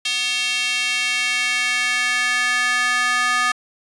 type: tone with high-pass filter sweep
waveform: square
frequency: 246.9 Hz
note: B3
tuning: in tune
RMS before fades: -20 dBFS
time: 0.05-3.52 s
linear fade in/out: 5 ms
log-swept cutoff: 3000 to 1400 Hz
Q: 2.6
effects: resampled to 22050 Hz